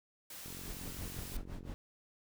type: noise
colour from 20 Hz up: white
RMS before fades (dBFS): -48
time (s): 0.3-1.37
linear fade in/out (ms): 5
type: click train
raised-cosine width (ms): 3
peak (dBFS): -37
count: 58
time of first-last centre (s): 0.46-1.718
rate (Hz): 45.3
type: noise with tremolo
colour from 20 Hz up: brown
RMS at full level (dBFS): -42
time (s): 0.65-1.74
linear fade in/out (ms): 0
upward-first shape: sine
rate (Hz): 5.9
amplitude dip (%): 90
effects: none